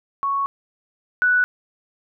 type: tone pair in turn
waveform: sine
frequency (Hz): 1109 / 1480.3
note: C#6 / F#6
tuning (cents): 0 / 0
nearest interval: perfect fourth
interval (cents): 500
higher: second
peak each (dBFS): -19 / -14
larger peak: second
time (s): 0.23-0.46 / 1.22-1.44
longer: first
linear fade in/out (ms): 0
effects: none